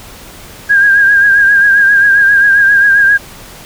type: tone with vibrato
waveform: sine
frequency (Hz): 1619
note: G#6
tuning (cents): -45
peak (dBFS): -4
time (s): 0.69-3.18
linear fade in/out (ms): 20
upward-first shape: triangle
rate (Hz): 7.5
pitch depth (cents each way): 56
effects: pink hiss -33 dBFS RMS until 3.65 s